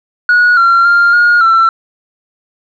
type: tone with pitch steps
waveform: sine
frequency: 1456 / 1373 / 1397 / 1429 / 1343 Hz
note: F#6 / F6 / F6 / F6 / E6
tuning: -28 / -30 / 0 / +39 / +32 cents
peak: -3 dBFS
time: 0.29-1.69 s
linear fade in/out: 2 ms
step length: 280 ms
effects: tanh soft clip ceiling -3 dBFS